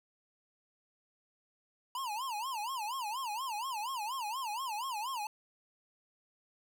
square tone with vibrato, 947 Hz, A#5, 27 cents sharp, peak -36 dBFS, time 1.95-5.27 s, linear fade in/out 2 ms, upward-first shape sine, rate 4.2 Hz, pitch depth 240 cents each way, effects 13-bit

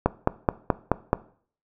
click train, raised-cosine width 1 ms, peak -4 dBFS, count 6, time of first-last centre 0.06-1.131 s, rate 4.67 Hz, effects noise-tail reverb RT60 0.5 s tail -18 dB re dry

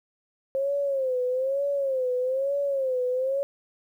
sine tone with vibrato, 532 Hz, C5, 29 cents sharp, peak -23 dBFS, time 0.55-3.43 s, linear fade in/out 0 ms, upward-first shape sine, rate 1.1 Hz, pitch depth 110 cents each way, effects 10-bit

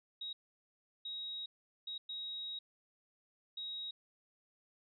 sine tone bursts at uneven times, 3800 Hz, A#7, 33 cents sharp, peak -40 dBFS, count 5, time 0.21-0.33 / 1.05-1.46 / 1.87-1.98 / 2.09-2.59 / 3.57-3.91 s, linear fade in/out 5 ms, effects none

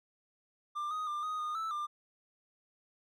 triangle tone with pitch steps, 1190 / 1248 / 1194 / 1247 / 1226 / 1316 / 1195 Hz, D6 / D#6 / D6 / D#6 / D#6 / E6 / D6, +22 / +5 / +28 / +3 / -26 / -3 / +30 cents, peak -32 dBFS, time 0.75-1.87 s, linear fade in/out 20 ms, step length 160 ms, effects none

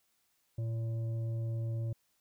sine tone with frequency modulation, 114.4 Hz, A#2, 32 cents flat, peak -32 dBFS, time 0.58-1.93 s, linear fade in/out 5 ms, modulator 453 Hz, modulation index 0.25, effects white hiss -75 dBFS RMS until 2.2 s

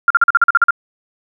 sine tone bursts, 1393 Hz, F6, 5 cents flat, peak -6 dBFS, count 10, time 0.08-0.707 s, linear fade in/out 2 ms, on 24 ms, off 43 ms, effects 8-bit

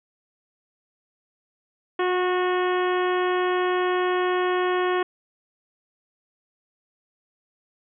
harmonic tone with a mistuned harmonic, 364.7 Hz, F#4, 25 cents flat, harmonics 1 / 2 / 3 / 4 / 5 / 6 / 7 / 8 / 9, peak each -22 / -29 / -28 / -34 / -32 / -40 / -39 / -41 / -41 dBFS, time 1.99-5.03 s, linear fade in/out 5 ms, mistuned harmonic 1, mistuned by -15 cents, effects none

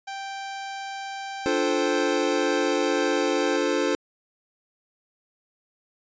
sawtooth tone, 784 Hz, G5, in tune, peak -28 dBFS, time 0.07-3.57 s, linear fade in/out 10 ms
square chord, D minor seventh, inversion none, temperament equal, 293.7 / 349.2 / 440 / 523.3 Hz, D4 / F4 / A4 / C5, 0 / 0 / 0 / 0 cents, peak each -28 dBFS, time 1.46-3.95 s, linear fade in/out 0 ms
effects resampled to 16000 Hz

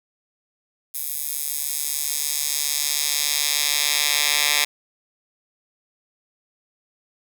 10% pulse tone with high-pass filter sweep, 146.83 Hz, D3, in tune, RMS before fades -23 dBFS, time 0.94-4.65 s, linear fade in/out 10 ms, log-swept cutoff 12000 to 2500 Hz, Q 0.82, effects none

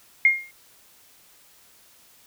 sine tone with exponential decay, 2131 Hz, C7, 31 cents sharp, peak -10 dBFS, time 0.25-0.51 s, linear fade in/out 2 ms, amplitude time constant 56 ms, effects white hiss -55 dBFS RMS until 2.26 s

